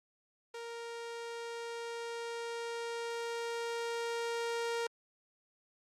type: tone with level ramp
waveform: sawtooth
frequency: 466.2 Hz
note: A#4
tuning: in tune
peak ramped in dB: -38 to -29 dBFS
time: 0.54-4.87 s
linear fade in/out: 5 ms
effects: low-pass 8000 Hz 12 dB/octave + Opus 48 kbps

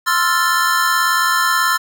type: chord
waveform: square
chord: F major seventh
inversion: second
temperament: equal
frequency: 1046.5 / 1318.5 / 1396.9 / 1760 Hz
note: C6 / E6 / F6 / A6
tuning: 0 / 0 / 0 / 0 cents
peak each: -20 dBFS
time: 0.06-1.78 s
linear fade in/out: 20 ms
effects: 8-bit

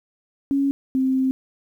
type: tone pair in turn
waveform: sine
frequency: 277.2 / 262.4 Hz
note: C#4 / C4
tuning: 0 / +5 cents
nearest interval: minor second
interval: 95 cents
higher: first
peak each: -17 dBFS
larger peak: neither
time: 0.51-0.71 / 0.95-1.31 s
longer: second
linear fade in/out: 0 ms
effects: 9-bit

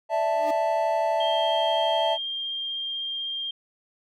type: chord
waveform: triangle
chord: D suspended second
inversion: none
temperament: equal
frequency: 587.3 / 659.3 / 880 Hz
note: D5 / E5 / A5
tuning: 0 / 0 / 0 cents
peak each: -28 / -22 / -24 dBFS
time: 0.09-2.18 s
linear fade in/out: 50 ms
type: tone with exponential growth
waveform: 40% pulse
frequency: 301.5 Hz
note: D4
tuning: 46 cents sharp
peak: -30 dBFS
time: 0.28-0.51 s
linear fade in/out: 5 ms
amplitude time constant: 50 ms
type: tone with vibrato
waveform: sine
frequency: 3200 Hz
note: G7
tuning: 35 cents sharp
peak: -28 dBFS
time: 1.2-3.51 s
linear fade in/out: 5 ms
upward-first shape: sine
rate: 16 Hz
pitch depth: 10 cents each way
effects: none

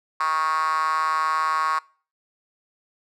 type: tone with high-pass filter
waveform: 5% pulse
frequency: 157.5 Hz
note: D#3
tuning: 21 cents sharp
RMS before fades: -23 dBFS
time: 0.2-1.79 s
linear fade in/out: 5 ms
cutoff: 1100 Hz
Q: 7.5
effects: noise-tail reverb RT60 0.4 s tail -23 dB re dry + low-pass 8000 Hz 12 dB/octave

